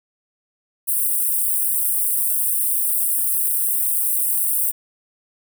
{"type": "high-pass noise", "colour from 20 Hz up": "white", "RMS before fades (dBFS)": -20, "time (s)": [0.87, 4.72], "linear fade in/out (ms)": 20, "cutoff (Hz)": 8400, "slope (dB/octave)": 96, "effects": []}